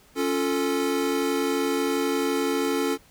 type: chord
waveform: square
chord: Db augmented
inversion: none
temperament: equal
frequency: 277.2 / 349.2 / 440 Hz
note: Db4 / F4 / A4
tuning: 0 / 0 / 0 cents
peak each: -27 / -30 / -27 dBFS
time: 0.15-2.98 s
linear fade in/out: 50 ms
effects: pink hiss -56 dBFS RMS until 3.1 s